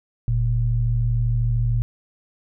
sine tone pair together, 43.65 / 116.54 Hz, F1 / A#2, 0 / 0 cents, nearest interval octave + perfect fourth, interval 1700 cents, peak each -22 / -19 dBFS, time 0.28-1.82 s, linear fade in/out 0 ms, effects none

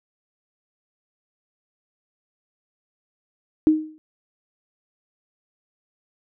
sine tone with exponential decay, 311.1 Hz, D#4, in tune, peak -9 dBFS, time 3.67-3.98 s, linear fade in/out 0 ms, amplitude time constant 66 ms, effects none

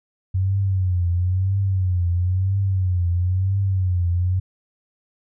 sine tone with vibrato, 92.5 Hz, F#2, in tune, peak -17 dBFS, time 0.34-4.4 s, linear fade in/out 10 ms, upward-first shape triangle, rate 1 Hz, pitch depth 120 cents each way, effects none

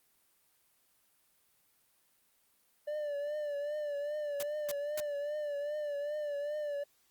triangle tone with vibrato, 587.3 Hz, D5, in tune, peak -32 dBFS, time 2.87-6.84 s, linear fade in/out 10 ms, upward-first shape triangle, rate 2.5 Hz, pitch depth 63 cents each way
white noise bursts, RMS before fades -40 dBFS, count 3, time 4.4-5.001 s, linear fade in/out 0 ms, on 27 ms, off 260 ms
effects white hiss -71 dBFS RMS until 7.1 s + Opus 32 kbps

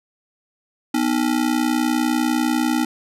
square ring-modulated tone, 277.2 Hz, C#4, in tune, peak -15 dBFS, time 0.94-2.85 s, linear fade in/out 5 ms, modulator 30 Hz, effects resampled to 32000 Hz

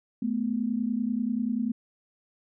sine tone pair together, 216.6 / 246.9 Hz, A3 / B3, -27 / 0 cents, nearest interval major second, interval 227 cents, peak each -28 dBFS, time 0.22-1.72 s, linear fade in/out 5 ms, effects none

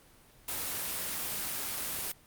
white noise, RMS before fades -35 dBFS, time 0.48-2.12 s, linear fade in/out 5 ms, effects pink hiss -59 dBFS RMS until 2.26 s + Opus 24 kbps

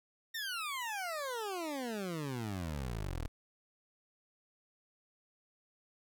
20% pulse exponential sweep, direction down, 1864.7 to 36 Hz, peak -32 dBFS, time 0.34-3.28 s, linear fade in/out 10 ms, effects 12-bit

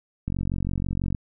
click train, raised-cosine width 5 ms, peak -15 dBFS, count 41, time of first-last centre 0.28-1.148 s, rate 46.1 Hz, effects none

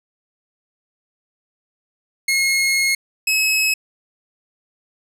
sawtooth tone pair in turn, 2161 / 2570 Hz, C#7 / E7, -45 / -45 cents, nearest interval minor third, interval 300 cents, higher second, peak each -12 dBFS, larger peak neither, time 2.28-2.95 / 3.27-3.74 s, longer first, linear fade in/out 5 ms, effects resampled to 32000 Hz + 8-bit

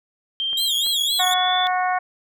sine tone with pitch glide, 3163 to 3469 Hz, G7 to A7, +15 to -25 cents, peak -21 dBFS, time 0.4-1.67 s, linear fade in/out 0 ms, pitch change +160 cents, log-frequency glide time 0.51-1.55 s
clicks, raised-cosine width 0.5 ms, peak -25 dBFS, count 2, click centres 0.531 / 0.865 s
sawtooth tone with vibrato, 3729 Hz, A#7, in tune, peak -19 dBFS, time 0.57-1.34 s, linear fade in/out 5 ms, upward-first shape sine, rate 3.9 Hz, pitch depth 190 cents each way
harmonic tone, 366.3 Hz, F#4, 17 cents flat, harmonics 2 / 3 / 4 / 5 / 6, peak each -20 / -26 / -28 / -30 / -33 dBFS, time 1.19-1.99 s, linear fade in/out 10 ms
effects none

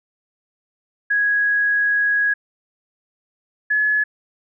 sine tone pair in turn, 1661.2 / 1703 Hz, G#6 / G#6, 0 / +43 cents, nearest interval unison, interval 43 cents, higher second, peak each -15 dBFS, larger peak neither, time 1.1-2.34 / 3.7-4.04 s, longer first, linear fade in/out 10 ms, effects none

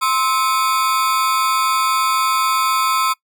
40% pulse ring-modulated tone, 1174.7 Hz, D6, in tune, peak -11 dBFS, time 0.01-3.14 s, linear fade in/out 20 ms, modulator 128 Hz, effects noise-tail reverb RT60 0.1 s tail -22 dB re dry

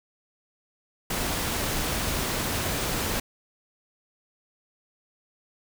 pink noise, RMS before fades -28 dBFS, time 1.1-3.2 s, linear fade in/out 5 ms, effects none

